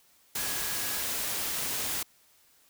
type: tone in noise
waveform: sine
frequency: 1665 Hz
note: G#6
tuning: 4 cents sharp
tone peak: -43 dBFS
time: 0.37-1.01 s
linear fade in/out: 5 ms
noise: white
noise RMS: -32 dBFS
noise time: 0.35-2.03 s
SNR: -14 dB
effects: white hiss -63 dBFS RMS until 2.69 s